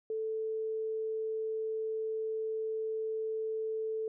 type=tone; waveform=sine; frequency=440 Hz; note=A4; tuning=in tune; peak=-32 dBFS; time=0.1-4.08 s; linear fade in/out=2 ms; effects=none